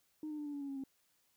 sine tone with pitch steps, 307.6 / 301.8 / 296.1 / 290.5 / 285 / 279.6 / 274.4 / 269.2 Hz, D#4 / D4 / D4 / D4 / C#4 / C#4 / C#4 / C4, -20 / +47 / +14 / -19 / +48 / +15 / -17 / +49 cents, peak -38 dBFS, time 0.23-0.838 s, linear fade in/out 2 ms, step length 76 ms, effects tanh soft clip ceiling -36 dBFS + white hiss -75 dBFS RMS until 1.36 s

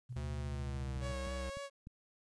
sine tone with tremolo, 123.47 Hz, B2, in tune, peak -39 dBFS, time 0.09-1.13 s, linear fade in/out 20 ms, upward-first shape square, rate 14 Hz, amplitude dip 40%
square tone with pitch glide, 73.42 to 65.03 Hz, D2 to C2, 0 to -10 cents, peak -40 dBFS, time 0.16-1.5 s, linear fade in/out 5 ms, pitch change -210 cents, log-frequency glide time 0.37-1.04 s
click train, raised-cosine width 5 ms, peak -36 dBFS, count 4, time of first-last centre 0.97-1.871 s, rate 3.33 Hz
sawtooth tone with vibrato, 554.4 Hz, C#5, in tune, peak -38 dBFS, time 1-1.7 s, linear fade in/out 50 ms, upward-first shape sine, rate 3.7 Hz, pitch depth 24 cents each way
effects resampled to 22050 Hz + 12-bit

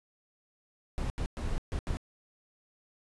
brown noise bursts at uneven times, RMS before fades -32 dBFS, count 5, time 0.98-1.1 / 1.18-1.26 / 1.37-1.58 / 1.72-1.79 / 1.87-1.97 s, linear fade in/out 0 ms, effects resampled to 24000 Hz

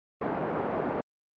white band-pass noise, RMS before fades -30 dBFS, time 0.21-1.01 s, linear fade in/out 5 ms, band 180 to 720 Hz, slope 12 dB/octave, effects low-pass 2000 Hz 12 dB/octave + Opus 24 kbps

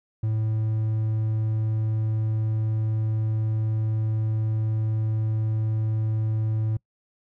triangle tone, 109.5 Hz, A2, 8 cents flat, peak -20 dBFS, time 0.23-6.77 s, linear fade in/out 5 ms, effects noise-tail reverb RT60 0.1 s tail -25 dB re dry

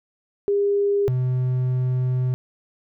sine / triangle tone pair in turn, 403.9 / 127.22 Hz, G#4 / C3, -48 / -48 cents, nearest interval octave + minor sixth, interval 2000 cents, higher first, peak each -17 dBFS, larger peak neither, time 0.48-1.08 / 1.08-2.34 s, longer second, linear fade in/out 0 ms, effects none

